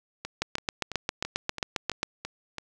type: two click trains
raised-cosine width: 0.2 ms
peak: -9 / -17 dBFS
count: 13 / 8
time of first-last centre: 0.42-2.031 / 0.25-2.583 s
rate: 7.45 / 3 Hz
effects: none